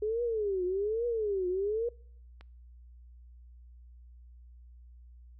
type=tone with vibrato; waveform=sine; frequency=415.3 Hz; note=G#4; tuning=in tune; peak=-28 dBFS; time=0.02-1.89 s; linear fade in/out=5 ms; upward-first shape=triangle; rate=1.2 Hz; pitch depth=270 cents each way
type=click; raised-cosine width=0.3 ms; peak=-35 dBFS; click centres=2.41 s
effects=noise-tail reverb RT60 0.6 s tail -26 dB re dry + added 60 Hz sine -50 dBFS peak until 5.39 s